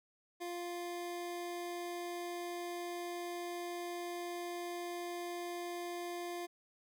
25% pulse tone, 349.2 Hz, F4, in tune, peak -36 dBFS, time 0.4-6.47 s, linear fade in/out 20 ms, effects none

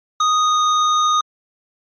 square tone with pitch glide, 1244.5 to 1237.3 Hz, D#6 to D#6, 0 to -10 cents, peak -14 dBFS, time 0.2-1.21 s, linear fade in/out 5 ms, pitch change -10 cents, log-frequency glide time 0.39-0.62 s, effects MP3 32 kbps

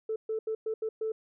sine tone bursts at uneven times, 440 Hz, A4, in tune, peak -28 dBFS, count 6, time 0.09-0.16 / 0.29-0.39 / 0.47-0.55 / 0.66-0.74 / 0.82-0.89 / 1.01-1.12 s, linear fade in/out 5 ms, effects tanh soft clip ceiling -24 dBFS

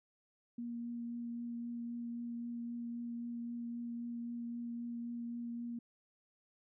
sine tone with vibrato, 236.4 Hz, A#3, 24 cents sharp, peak -39 dBFS, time 0.58-5.79 s, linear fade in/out 5 ms, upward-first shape triangle, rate 3.8 Hz, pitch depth 12 cents each way, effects none

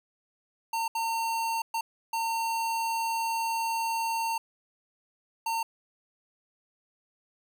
square tone bursts at uneven times, 910 Hz, A#5, 42 cents flat, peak -28 dBFS, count 5, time 0.73-0.88 / 0.95-1.62 / 1.74-1.81 / 2.13-4.38 / 5.46-5.63 s, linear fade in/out 5 ms, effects none

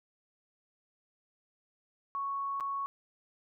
sine tone with dropouts, 1108.7 Hz, C#6, in tune, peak -32 dBFS, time 2.15-2.86 s, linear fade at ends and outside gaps 0 ms, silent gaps 2.6-2.607 s, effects none

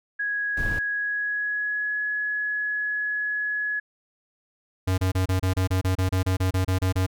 sine tone with pitch glide, 1663 to 1690.1 Hz, G#6 to G#6, +2 to +30 cents, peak -24 dBFS, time 0.19-3.8 s, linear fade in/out 10 ms, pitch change +28 cents, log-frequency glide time 0.89-2 s
brown noise, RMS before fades -29 dBFS, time 0.57-0.79 s, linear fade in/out 2 ms
square tone bursts, 93.2 Hz, F#2, 13 cents sharp, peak -21 dBFS, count 16, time 4.87-7.065 s, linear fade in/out 10 ms, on 110 ms, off 29 ms
effects none

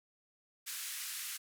white band-pass noise, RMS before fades -42 dBFS, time 0.66-1.38 s, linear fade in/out 20 ms, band 1400 to 14000 Hz, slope 24 dB/octave, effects none

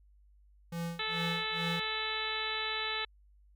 square tone with tremolo, 169 Hz, E3, 43 cents sharp, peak -34 dBFS, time 0.72-1.8 s, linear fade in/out 5 ms, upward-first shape sine, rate 2.3 Hz, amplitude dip 100%
harmonic tone, 436.5 Hz, A4, 14 cents flat, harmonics 1 / 2 / 3 / 4 / 5 / 6 / 7 / 8 / 9, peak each -44 / -43 / -41 / -40 / -41 / -42 / -43 / -41 / -39 dBFS, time 0.99-3.05 s, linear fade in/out 5 ms
effects added 50 Hz sine -59 dBFS peak until 3.55 s

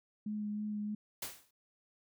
sine tone with vibrato, 210 Hz, G#3, 19 cents sharp, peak -35 dBFS, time 0.26-0.95 s, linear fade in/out 5 ms, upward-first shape sine, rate 3.2 Hz, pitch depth 14 cents each way
white noise with exponential decay, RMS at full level -37 dBFS, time 1.22-1.51 s, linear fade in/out 5 ms, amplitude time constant 62 ms
effects none

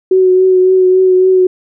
sine tone with vibrato, 371.9 Hz, F#4, 9 cents sharp, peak -5 dBFS, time 0.11-1.47 s, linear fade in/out 5 ms, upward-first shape triangle, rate 3.6 Hz, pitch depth 23 cents each way, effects none

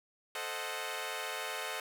10% pulse chord, A diminished seventh, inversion none, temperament equal, 440 / 523.3 / 622.3 / 740 Hz, A4 / C5 / Eb5 / Gb5, 0 / 0 / 0 / 0 cents, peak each -34 dBFS, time 0.35-1.8 s, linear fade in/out 2 ms, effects none

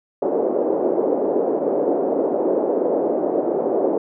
pink band-pass noise, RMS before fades -20 dBFS, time 0.22-3.98 s, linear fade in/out 5 ms, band 340 to 580 Hz, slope 24 dB/octave, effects none

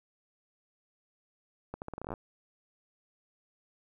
accelerating click train, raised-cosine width 1 ms, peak -24 dBFS, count 13, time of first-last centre 1.74-2.138 s, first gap 79 ms, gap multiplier 0.82, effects 11-bit

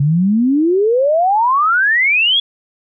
sine exponential sweep, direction up, 136.8 to 3417 Hz, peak -10 dBFS, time 0-2.4 s, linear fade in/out 5 ms, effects none

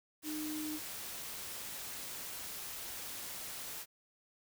sine tone in noise, 306.3 Hz, D#4, 27 cents flat, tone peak -38 dBFS, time 0.23-0.8 s, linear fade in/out 50 ms, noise white, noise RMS -44 dBFS, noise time 0.22-3.86 s, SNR +3 dB, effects none

